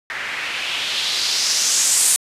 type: noise with low-pass filter sweep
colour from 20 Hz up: blue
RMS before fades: -20 dBFS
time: 0.1-2.16 s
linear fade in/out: 0 ms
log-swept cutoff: 1800 to 9100 Hz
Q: 2.3
effects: resampled to 32000 Hz